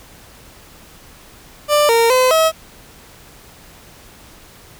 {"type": "tone with pitch steps", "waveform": "30% pulse", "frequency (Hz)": [592, 461.4, 511, 642], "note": ["D5", "A#4", "C5", "E5"], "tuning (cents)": [14, -18, -41, -46], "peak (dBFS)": -8, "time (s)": [1.68, 2.52], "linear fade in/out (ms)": 50, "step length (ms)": 210, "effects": ["pink hiss -43 dBFS RMS until 4.79 s"]}